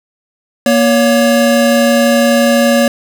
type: tone pair together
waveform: square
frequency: 236.8 / 563.2 Hz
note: A#3 / C#5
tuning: +27 / +27 cents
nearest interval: octave + minor third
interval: 1500 cents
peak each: -11 dBFS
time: 0.66-2.88 s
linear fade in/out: 2 ms
effects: none